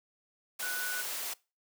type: tone in noise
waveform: sine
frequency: 1481 Hz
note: F#6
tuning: 1 cent sharp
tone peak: -35 dBFS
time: 0.62-1.02 s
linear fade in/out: 10 ms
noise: white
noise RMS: -37 dBFS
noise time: 0.59-1.34 s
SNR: -1 dB
effects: noise-tail reverb RT60 0.3 s tail -23 dB re dry + high-pass 400 Hz 12 dB/octave